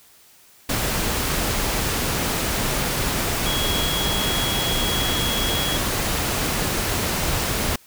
sine tone in noise, 3322 Hz, G#7, in tune, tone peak -25 dBFS, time 3.46-5.77 s, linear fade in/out 5 ms, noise pink, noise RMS -23 dBFS, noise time 0.69-7.76 s, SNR -5 dB, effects white hiss -52 dBFS RMS until 7.86 s

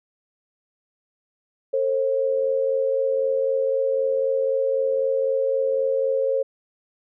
sine tone pair together, 450.6 / 534.5 Hz, A4 / C5, +41 / +37 cents, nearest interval minor third, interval 296 cents, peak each -25 / -20 dBFS, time 1.73-6.43 s, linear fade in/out 10 ms, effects none

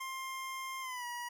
25% pulse tone with pitch glide, 1057 to 963.7 Hz, C6 to B5, +17 to -43 cents, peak -35 dBFS, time 0-1.29 s, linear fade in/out 10 ms, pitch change -160 cents, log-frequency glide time 0.81-1.05 s, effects none

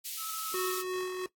white high-pass noise, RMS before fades -38 dBFS, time 0.04-0.83 s, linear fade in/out 20 ms, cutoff 2600 Hz, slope 24 dB/octave
triangle tone with vibrato, 1300 Hz, E6, 24 cents flat, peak -37 dBFS, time 0.17-0.84 s, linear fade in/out 50 ms, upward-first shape sine, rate 12 Hz, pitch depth 14 cents each way
square tone with tremolo, 368.7 Hz, F#4, 6 cents flat, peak -31 dBFS, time 0.54-1.26 s, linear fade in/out 2 ms, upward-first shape sine, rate 2.9 Hz, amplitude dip 40%
effects noise-tail reverb RT60 0.1 s tail -18 dB re dry + AAC 64 kbps

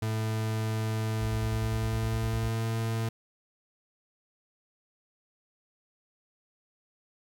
40% pulse tone with pitch glide, 110 to 112.83 Hz, A2 to A2, 0 to +44 cents, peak -27 dBFS, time 0.02-3.09 s, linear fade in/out 5 ms, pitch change +44 cents, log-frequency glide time 1.4-2.6 s
sine tone bursts, 60.8 Hz, B1, 26 cents flat, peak -31 dBFS, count 13, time 1.21-2.49 s, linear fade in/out 10 ms, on 68 ms, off 33 ms
effects 10-bit

